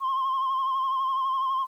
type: tone with vibrato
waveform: sine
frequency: 1062 Hz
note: C6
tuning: 25 cents sharp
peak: -21 dBFS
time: 0-1.67 s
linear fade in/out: 50 ms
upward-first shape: sine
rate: 12 Hz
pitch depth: 46 cents each way
effects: tanh soft clip ceiling -22 dBFS + 10-bit